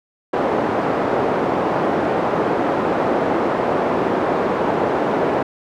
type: band-pass noise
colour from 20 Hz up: pink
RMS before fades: -19 dBFS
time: 0.33-5.43 s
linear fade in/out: 5 ms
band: 310 to 880 Hz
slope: 12 dB/octave
effects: none